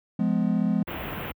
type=chord; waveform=triangle; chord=F diminished; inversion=none; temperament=just; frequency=174.61 / 209.5 / 251.4 Hz; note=F3 / Ab3 / Cb4; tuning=0 / +15 / +31 cents; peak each=-24 / -22 / -25 dBFS; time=0.19-0.83 s; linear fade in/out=5 ms
type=band-stop noise; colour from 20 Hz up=pink; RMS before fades=-33 dBFS; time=0.87-1.32 s; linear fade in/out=10 ms; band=3100 to 14000 Hz; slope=48 dB/octave
effects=high-pass 60 Hz 12 dB/octave